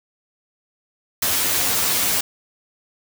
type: noise with comb filter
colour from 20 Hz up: white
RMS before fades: -20 dBFS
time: 1.22-2.21 s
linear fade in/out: 5 ms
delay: 11 ms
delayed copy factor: +0.9
effects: none